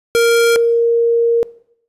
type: tone pair in turn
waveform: square / sine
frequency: 466.2 / 466.2 Hz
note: A#4 / A#4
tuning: 0 / 0 cents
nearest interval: unison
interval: 0 cents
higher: neither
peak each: -10 dBFS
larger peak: neither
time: 0.15-0.56 / 0.56-1.43 s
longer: second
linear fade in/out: 0 ms
effects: noise-tail reverb RT60 0.7 s tail -21 dB re dry + resampled to 32000 Hz